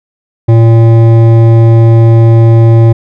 sine tone with hard clipping, 114.4 Hz, A#2, 32 cents flat, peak -3 dBFS, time 0.48-2.93 s, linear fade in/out 10 ms, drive 12 dB, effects none

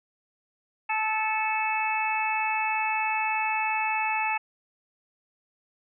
harmonic tone with a mistuned harmonic, 435.8 Hz, A4, 17 cents flat, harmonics 2 / 3 / 4 / 5 / 6, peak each -27 / -36 / -36 / -33 / -29 dBFS, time 0.89-4.38 s, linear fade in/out 10 ms, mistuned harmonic 5, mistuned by +20 cents, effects none

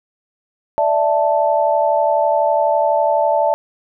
sine chord, D suspended second, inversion none, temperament equal, 587.3 / 659.3 / 880 Hz, D5 / E5 / A5, 0 / 0 / 0 cents, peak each -17 dBFS, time 0.78-3.54 s, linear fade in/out 0 ms, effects none

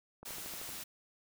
click train, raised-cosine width 1 ms, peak -35 dBFS, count 7, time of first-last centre 0.23-0.692 s, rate 13 Hz
white noise, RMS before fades -44 dBFS, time 0.25-0.84 s, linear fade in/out 10 ms
effects none

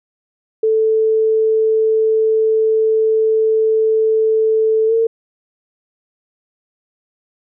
sine tone with pitch glide, 440 to 453.9 Hz, A4 to A#4, 0 to -46 cents, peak -11 dBFS, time 0.63-5.07 s, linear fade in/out 5 ms, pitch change +54 cents, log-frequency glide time 4.87-4.93 s, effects none

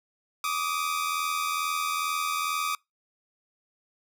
sawtooth tone pair together, 1162.2 / 1244.5 Hz, D6 / D#6, -18 / 0 cents, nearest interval minor second, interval 118 cents, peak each -26 dBFS, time 0.44-2.75 s, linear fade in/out 2 ms, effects noise-tail reverb RT60 0.2 s tail -26 dB re dry

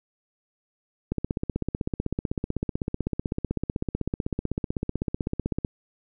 click train, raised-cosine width 3 ms, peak -13 dBFS, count 73, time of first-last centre 1.12-5.648 s, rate 15.9 Hz, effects none

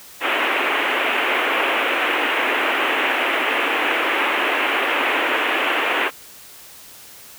white band-pass noise, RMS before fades -20 dBFS, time 0.2-6.11 s, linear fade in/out 50 ms, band 270 to 2900 Hz, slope 48 dB/octave, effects white hiss -42 dBFS RMS until 7.38 s

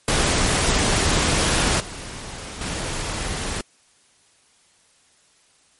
pink noise with level steps, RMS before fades -19 / -34 / -27 dBFS, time 0.08-3.61 s, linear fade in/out 2 ms, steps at 1.8 / 2.61 s, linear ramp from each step 2 ms, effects white hiss -58 dBFS RMS until 5.79 s + MP3 48 kbps

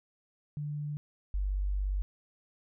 sine tone pair in turn, 147.7 / 48.6 Hz, D3 / G1, +10 / -14 cents, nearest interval octave + perfect fifth, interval 1924 cents, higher first, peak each -33 / -28 dBFS, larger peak second, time 0.57-0.97 / 1.34-2.02 s, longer second, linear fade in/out 0 ms, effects none

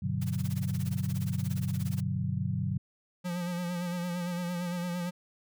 sine chord, G major seventh, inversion none, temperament equal, 98 / 123.47 / 146.83 / 185 Hz, G2 / B2 / D3 / F#3, 0 / 0 / 0 / 0 cents, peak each -34 dBFS, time 0.02-2.78 s, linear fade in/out 10 ms
white noise with tremolo, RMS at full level -44 dBFS, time 0.21-2.01 s, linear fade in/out 10 ms, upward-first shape sine, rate 17 Hz, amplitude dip 95%
square tone with vibrato, 176 Hz, F3, 14 cents sharp, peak -32 dBFS, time 3.24-5.11 s, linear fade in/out 20 ms, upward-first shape sine, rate 8.8 Hz, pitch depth 42 cents each way
effects none

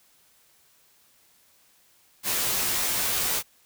white noise with comb filter, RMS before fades -26 dBFS, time 2.23-3.43 s, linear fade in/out 50 ms, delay 13 ms, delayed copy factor -1, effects white hiss -61 dBFS RMS until 3.65 s

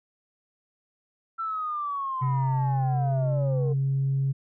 sine linear sweep, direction down, 1346 to 445.1 Hz, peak -27 dBFS, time 1.38-3.74 s, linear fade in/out 20 ms
sine tone with pitch glide, 132.1 to 136.21 Hz, C3 to C#3, +17 to -30 cents, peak -21 dBFS, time 2.21-4.33 s, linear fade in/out 20 ms, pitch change +53 cents, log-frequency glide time 3.02-3.46 s
effects tanh soft clip ceiling -18 dBFS

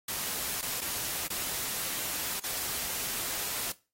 white noise with dropouts, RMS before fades -34 dBFS, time 0.08-3.72 s, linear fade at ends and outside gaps 5 ms, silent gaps 0.613-0.626 / 0.807-0.816 / 1.273-1.301 / 2.398-2.437 s, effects noise-tail reverb RT60 0.3 s tail -19 dB re dry + AAC 48 kbps

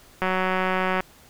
click train, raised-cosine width 0.5 ms, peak -9 dBFS, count 147, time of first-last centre 0.22-1.005 s, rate 186 Hz, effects pink hiss -52 dBFS RMS until 1.29 s

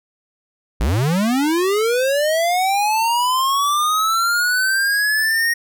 square linear sweep, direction up, 46.07 to 1872 Hz, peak -16 dBFS, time 0.8-5.54 s, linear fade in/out 10 ms, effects none

